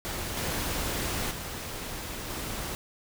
pink noise with level steps, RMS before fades -34 / -31 / -37 / -35 dBFS, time 0.05-2.75 s, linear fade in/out 0 ms, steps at 0.37 / 1.31 / 2.3 s, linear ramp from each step 2 ms, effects none

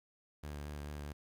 sawtooth tone with vibrato, 73.42 Hz, D2, in tune, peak -38 dBFS, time 0.43-1.13 s, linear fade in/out 10 ms, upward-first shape sine, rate 4.6 Hz, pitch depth 22 cents each way, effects 11-bit

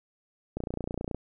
click train, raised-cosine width 2 ms, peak -19 dBFS, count 18, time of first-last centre 0.57-1.146 s, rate 29.5 Hz, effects none

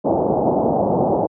white low-pass noise, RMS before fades -17 dBFS, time 0.04-1.27 s, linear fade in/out 20 ms, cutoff 820 Hz, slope 48 dB/octave, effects high-pass 150 Hz 12 dB/octave

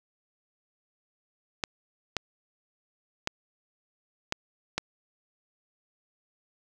clicks, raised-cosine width 0.2 ms, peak -10 dBFS, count 5, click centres 1.638 / 2.167 / 3.274 / 4.324 / 4.78 s, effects none

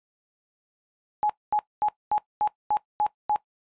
sine tone bursts, 841 Hz, G#5, 22 cents sharp, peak -20 dBFS, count 8, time 1.23-3.36 s, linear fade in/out 0 ms, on 65 ms, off 230 ms, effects noise-tail reverb RT60 0.1 s tail -18 dB re dry + resampled to 8000 Hz

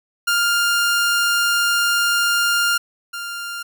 sawtooth tone pair in turn, 1403 / 1397.5 Hz, F6 / F6, +8 / +1 cents, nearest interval unison, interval 7 cents, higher first, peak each -12 / -23 dBFS, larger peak first, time 0.27-2.78 / 3.13-3.63 s, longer first, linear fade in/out 10 ms, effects none

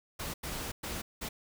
pink noise bursts at uneven times, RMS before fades -38 dBFS, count 4, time 0.19-0.34 / 0.43-0.72 / 0.83-1.02 / 1.21-1.29 s, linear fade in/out 10 ms, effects none

